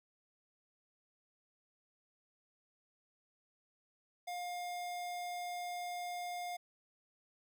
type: tone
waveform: square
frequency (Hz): 709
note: F5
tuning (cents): +26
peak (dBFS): -40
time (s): 4.27-6.57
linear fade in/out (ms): 10
effects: none